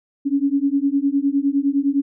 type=beating tone pair; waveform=sine; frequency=274.7 / 284.5 Hz; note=C#4 / C#4; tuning=-16 / +45 cents; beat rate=9.8 Hz; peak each=-19 dBFS; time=0.25-2.02 s; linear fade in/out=20 ms; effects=none